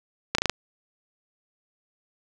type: slowing click train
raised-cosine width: 0.2 ms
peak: -4 dBFS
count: 5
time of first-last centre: 0.35-0.497 s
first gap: 34 ms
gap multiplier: 1.05
effects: none